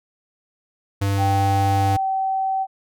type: tone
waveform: square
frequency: 99.1 Hz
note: G2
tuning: 19 cents sharp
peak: -19 dBFS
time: 1.01-1.97 s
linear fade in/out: 10 ms
type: tone with pitch glide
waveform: sine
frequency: 782 to 768.1 Hz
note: G5 to G5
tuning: -4 to -35 cents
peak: -19 dBFS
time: 1.17-2.67 s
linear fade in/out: 50 ms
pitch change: -31 cents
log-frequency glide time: 1.73-2.07 s
effects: none